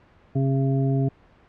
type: harmonic tone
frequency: 135.3 Hz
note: C#3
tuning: 42 cents flat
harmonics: 1 / 2 / 3 / 5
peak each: -20 / -26 / -30 / -34 dBFS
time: 0.35-1.09 s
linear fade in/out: 10 ms
effects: pink hiss -55 dBFS RMS until 1.48 s + low-pass 2000 Hz 12 dB/octave